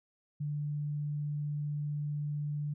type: tone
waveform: sine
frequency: 147.4 Hz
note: D3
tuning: 7 cents sharp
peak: -32 dBFS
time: 0.4-2.74 s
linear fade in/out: 10 ms
effects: none